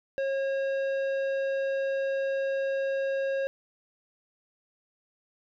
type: tone with tanh clipping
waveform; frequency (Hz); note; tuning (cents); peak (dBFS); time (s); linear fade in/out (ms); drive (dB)
triangle; 543; C#5; -36; -28; 0.18-3.47; 0; 15
effects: none